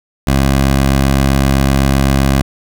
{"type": "tone", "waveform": "15% pulse", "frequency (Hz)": 67.8, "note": "C#2", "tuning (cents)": -38, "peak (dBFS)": -3, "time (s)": [0.27, 2.42], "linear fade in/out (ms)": 5, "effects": []}